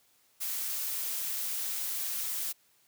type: noise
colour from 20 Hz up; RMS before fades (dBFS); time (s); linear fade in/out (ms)
blue; -34; 0.4-2.53; 20
effects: white hiss -67 dBFS RMS until 2.87 s + high-pass 60 Hz 12 dB/octave